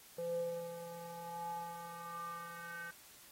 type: tone with band-pass filter sweep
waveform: square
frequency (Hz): 170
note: F3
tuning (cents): -46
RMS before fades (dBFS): -44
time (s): 0.18-2.91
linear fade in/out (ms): 5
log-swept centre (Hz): 470 to 1600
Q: 8.9
effects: white hiss -59 dBFS RMS until 3.31 s + AAC 48 kbps